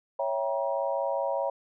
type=chord; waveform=sine; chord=C# diminished seventh; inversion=none; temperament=equal with one note detuned; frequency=554.4 / 659.3 / 784 / 950.8 Hz; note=C#5 / E5 / G5 / Bb5; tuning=0 / 0 / 0 / +34 cents; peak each=-29 / -32 / -35 / -33 dBFS; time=0.19-1.5 s; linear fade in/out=5 ms; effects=none

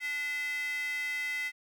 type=tone with high-pass filter; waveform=square; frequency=290 Hz; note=D4; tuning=22 cents flat; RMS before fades=-34 dBFS; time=0-1.52 s; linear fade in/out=50 ms; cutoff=2100 Hz; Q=9.7; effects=none

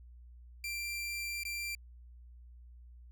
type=tone with dropouts; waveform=sawtooth; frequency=2362 Hz; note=D7; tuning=9 cents sharp; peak=-33 dBFS; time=0.64-1.75 s; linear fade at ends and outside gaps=2 ms; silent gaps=1.435-1.451 s; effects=added 60 Hz sine -51 dBFS peak until 3.11 s

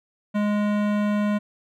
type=tone with hard clipping; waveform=sine; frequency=207.7 Hz; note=G#3; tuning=in tune; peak=-22 dBFS; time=0.34-1.39 s; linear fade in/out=20 ms; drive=18 dB; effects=none

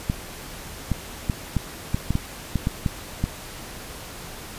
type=clicks; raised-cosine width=5 ms; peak=-9 dBFS; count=11; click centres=0.099 / 0.917 / 1.298 / 1.567 / 1.945 / 2.106 / 2.154 / 2.557 / 2.671 / 2.862 / 3.24 s; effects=pink hiss -38 dBFS RMS until 4.58 s + resampled to 32000 Hz

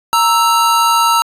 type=tone pair together; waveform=square; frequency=931 / 1318.5 Hz; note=A#5 / E6; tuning=-2 / 0 cents; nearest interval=tritone; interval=602 cents; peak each=-13 dBFS; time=0.13-1.22 s; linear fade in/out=0 ms; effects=resampled to 32000 Hz

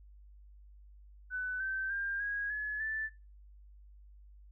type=tone with pitch steps; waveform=sine; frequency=1500 / 1548.4 / 1598.4 / 1650 / 1703.3 / 1758.2 Hz; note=F#6 / G6 / G6 / G#6 / G#6 / A6; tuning=+23 / -22 / +33 / -12 / +43 / -2 cents; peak=-33 dBFS; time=1.3-3.1 s; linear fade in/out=50 ms; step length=300 ms; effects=noise-tail reverb RT60 0.3 s tail -21 dB re dry + added 50 Hz sine -53 dBFS peak until 4.51 s

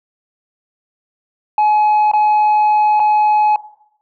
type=tone with dropouts; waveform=sine; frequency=847 Hz; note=G#5; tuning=34 cents sharp; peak=-7 dBFS; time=1.58-3.56 s; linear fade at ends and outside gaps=2 ms; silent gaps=2.115-2.135 / 2.996-3 s; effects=noise-tail reverb RT60 0.7 s tail -18 dB re dry + tanh soft clip ceiling -9 dBFS

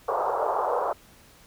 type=band-pass noise; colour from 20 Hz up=pink; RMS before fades=-26 dBFS; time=0.08-0.93 s; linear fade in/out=5 ms; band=450 to 1200 Hz; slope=48 dB/octave; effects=pink hiss -54 dBFS RMS until 1.46 s

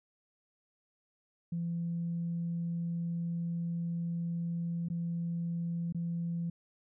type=tone with dropouts; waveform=sine; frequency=169.6 Hz; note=E3; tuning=50 cents sharp; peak=-31 dBFS; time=1.52-6.5 s; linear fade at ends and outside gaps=5 ms; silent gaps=4.886-4.9 / 5.925-5.946 s; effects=tanh soft clip ceiling -27 dBFS

